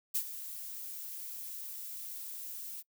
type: noise with ADSR envelope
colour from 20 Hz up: violet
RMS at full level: -30 dBFS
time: 0.14-2.83 s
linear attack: 16 ms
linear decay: 76 ms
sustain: -13 dB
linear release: 36 ms
effects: noise-tail reverb RT60 0.1 s tail -24 dB re dry